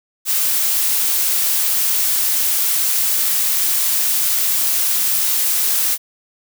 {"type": "noise", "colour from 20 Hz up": "blue", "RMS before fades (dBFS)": -17, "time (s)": [0.25, 5.98], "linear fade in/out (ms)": 50, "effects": []}